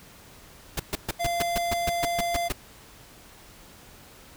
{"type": "noise bursts", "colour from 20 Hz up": "pink", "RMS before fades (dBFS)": -27, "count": 12, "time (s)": [0.77, 2.524], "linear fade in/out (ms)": 5, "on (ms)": 27, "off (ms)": 130}
{"type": "tone", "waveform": "square", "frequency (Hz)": 690, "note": "F5", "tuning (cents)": -21, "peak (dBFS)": -26, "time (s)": [1.19, 2.49], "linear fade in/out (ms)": 20}
{"effects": ["pink hiss -50 dBFS RMS until 4.36 s"]}